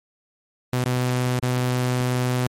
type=tone with dropouts; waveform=sawtooth; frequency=125.4 Hz; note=B2; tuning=27 cents sharp; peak=-16 dBFS; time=0.73-2.47 s; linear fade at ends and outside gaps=2 ms; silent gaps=0.841-0.859 / 1.395-1.427 s; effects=MP3 64 kbps